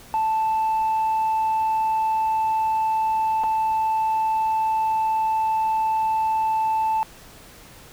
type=tone with dropouts; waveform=sine; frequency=880 Hz; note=A5; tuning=in tune; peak=-17 dBFS; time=0.14-7.03 s; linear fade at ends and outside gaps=0 ms; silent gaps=3.436-3.44 s; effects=tanh soft clip ceiling -17 dBFS + pink hiss -46 dBFS RMS until 7.92 s